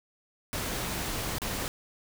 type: noise with dropouts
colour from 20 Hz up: pink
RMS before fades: -33 dBFS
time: 0.53-1.68 s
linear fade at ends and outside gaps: 0 ms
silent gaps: 1.384-1.418 s
effects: none